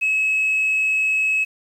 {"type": "tone", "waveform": "sine", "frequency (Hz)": 2575, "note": "E7", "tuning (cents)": -41, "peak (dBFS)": -15, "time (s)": [0.01, 1.45], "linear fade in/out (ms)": 20, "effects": ["tanh soft clip ceiling -14 dBFS", "8-bit"]}